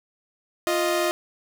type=tone pair together; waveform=sawtooth; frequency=349.3 / 622.3 Hz; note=F4 / D#5; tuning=0 / 0 cents; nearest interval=minor seventh; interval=1000 cents; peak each=-20 dBFS; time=0.67-1.11 s; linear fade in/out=0 ms; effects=none